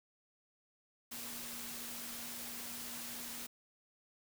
sine tone in noise, 238.1 Hz, A#3, 37 cents sharp, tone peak -54 dBFS, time 1.11-3.47 s, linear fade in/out 10 ms, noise white, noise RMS -45 dBFS, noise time 1.11-3.47 s, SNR -12 dB, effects none

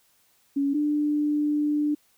sine tone pair in turn, 280 / 296.6 Hz, C#4 / D4, +18 / +17 cents, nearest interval minor second, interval 99 cents, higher second, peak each -21 dBFS, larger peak neither, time 0.56-0.74 / 0.74-1.95 s, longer second, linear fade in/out 10 ms, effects white hiss -64 dBFS RMS until 2.17 s

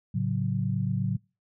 sine chord, F# minor, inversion first, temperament equal, 110 / 138.59 / 185 Hz, A2 / C#3 / F#3, 0 / 0 / 0 cents, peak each -29 dBFS, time 0.14-1.17 s, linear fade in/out 10 ms, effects noise-tail reverb RT60 0.3 s tail -26 dB re dry

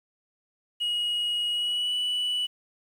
sine tone with pitch glide, 2895 to 2959 Hz, F#7 to F#7, -38 to -1 cents, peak -22 dBFS, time 0.8-2.47 s, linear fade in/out 20 ms, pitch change +37 cents, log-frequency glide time 1.51-1.94 s, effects tanh soft clip ceiling -24 dBFS + 9-bit

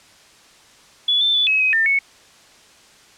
sine tone with pitch steps, 3421 / 3547 / 3469 / 2561 / 2527 / 1801 / 2209 Hz, A7 / A7 / A7 / D#7 / D#7 / A6 / C#7, -49 / +13 / -25 / +49 / +26 / +40 / -7 cents, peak -14 dBFS, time 1.08-1.99 s, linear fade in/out 5 ms, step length 130 ms, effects white hiss -49 dBFS RMS until 3.17 s + low-pass 7000 Hz 12 dB/octave

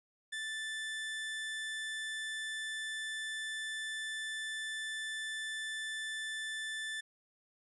30% pulse tone, 1760 Hz, A6, in tune, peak -35 dBFS, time 0.32-7.01 s, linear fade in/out 10 ms, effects resampled to 24000 Hz

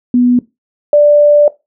sine tone pair in turn, 245.8 / 588.2 Hz, B3 / D5, -8 / +3 cents, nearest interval octave + minor third, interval 1511 cents, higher second, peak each -6 / -3 dBFS, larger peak second, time 0.14-0.39 / 0.93-1.48 s, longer second, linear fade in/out 2 ms, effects noise-tail reverb RT60 0.2 s tail -18 dB re dry

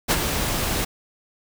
pink noise with ADSR envelope, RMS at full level -17 dBFS, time 0.08-0.85 s, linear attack 29 ms, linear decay 47 ms, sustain -7 dB, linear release 10 ms, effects none

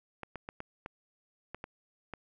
clicks, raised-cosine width 0.5 ms, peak -25 dBFS, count 8, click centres 0.233 / 0.357 / 0.489 / 0.604 / 0.861 / 1.546 / 1.641 / 2.137 s, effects none

